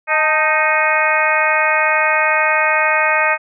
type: harmonic tone with a mistuned harmonic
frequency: 311.1 Hz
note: D#4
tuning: in tune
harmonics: 2 / 3 / 4 / 5 / 6 / 7 / 8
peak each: -20 / -20 / -20 / -20 / -20 / -20 / -20 dBFS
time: 0.07-3.38 s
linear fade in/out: 50 ms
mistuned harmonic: 3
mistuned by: -71 cents
effects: none